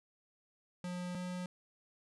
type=tone pair in turn; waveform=square; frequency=178.9 / 180.46 Hz; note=F3 / F#3; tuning=+42 / -43 cents; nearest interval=unison; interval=15 cents; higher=second; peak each=-39 / -39 dBFS; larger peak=neither; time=0.84-1.15 / 1.15-1.46 s; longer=neither; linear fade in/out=2 ms; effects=resampled to 24000 Hz + 13-bit